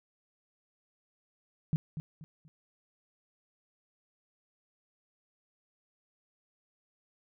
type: tone with echo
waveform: sine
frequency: 155.1 Hz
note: D#3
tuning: 5 cents flat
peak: -24 dBFS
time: 1.73-1.76 s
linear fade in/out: 0 ms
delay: 240 ms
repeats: 3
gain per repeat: -10 dB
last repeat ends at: 2.48 s
effects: none